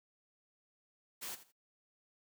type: noise with echo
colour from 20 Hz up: white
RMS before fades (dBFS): -43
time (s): 1.21-1.36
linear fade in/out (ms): 20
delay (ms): 82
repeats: 2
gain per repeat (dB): -14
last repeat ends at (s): 1.524
effects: noise-tail reverb RT60 0.1 s tail -23 dB re dry + high-pass 150 Hz 12 dB/octave